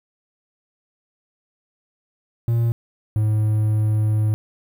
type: tone pair in turn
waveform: triangle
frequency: 116.54 / 107.45 Hz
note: A#2 / A2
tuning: 0 / -41 cents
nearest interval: minor second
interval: 141 cents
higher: first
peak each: -14 dBFS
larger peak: neither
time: 2.48-2.72 / 3.16-4.34 s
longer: second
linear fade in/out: 0 ms
effects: 8-bit